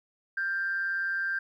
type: tone with amplitude modulation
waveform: sine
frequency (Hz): 1580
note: G6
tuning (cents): +13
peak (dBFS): -24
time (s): 0.37-1.39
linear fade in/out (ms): 5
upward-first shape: sine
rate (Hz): 179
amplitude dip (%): 55
effects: tanh soft clip ceiling -21 dBFS + 11-bit